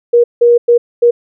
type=tone bursts at uneven times; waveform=sine; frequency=476 Hz; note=A#4; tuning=36 cents sharp; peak=-4 dBFS; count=4; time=0.13-0.24 / 0.41-0.58 / 0.68-0.78 / 1.02-1.11 s; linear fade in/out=10 ms; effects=none